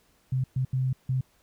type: tone bursts at uneven times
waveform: sine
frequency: 130 Hz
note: C3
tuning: 11 cents flat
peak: -23 dBFS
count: 4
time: 0.32-0.44 / 0.56-0.65 / 0.73-0.93 / 1.09-1.21 s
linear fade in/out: 5 ms
effects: pink hiss -65 dBFS RMS until 1.42 s